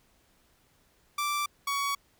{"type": "tone pair in turn", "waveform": "sawtooth", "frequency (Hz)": [1171, 1124], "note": ["D6", "C#6"], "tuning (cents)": [-5, 24], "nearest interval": "minor second", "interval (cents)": 71, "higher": "first", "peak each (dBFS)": -24, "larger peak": "neither", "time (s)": [[1.18, 1.46], [1.67, 1.95]], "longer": "neither", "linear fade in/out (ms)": 5, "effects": ["pink hiss -66 dBFS RMS until 2.19 s"]}